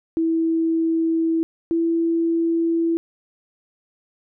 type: tone pair in turn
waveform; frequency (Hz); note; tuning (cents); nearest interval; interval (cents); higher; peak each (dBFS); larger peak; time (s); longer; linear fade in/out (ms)
sine; 326.9 / 332.4; E4 / E4; -14 / +15; unison; 29; second; -17; neither; 0.17-1.43 / 1.71-2.97; neither; 0
effects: none